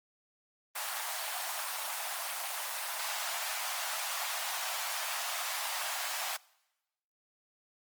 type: high-pass noise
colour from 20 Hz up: pink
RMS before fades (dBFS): -36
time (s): 0.75-6.37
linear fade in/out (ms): 10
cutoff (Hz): 660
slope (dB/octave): 48
effects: noise-tail reverb RT60 1.0 s tail -24 dB re dry + Opus 24 kbps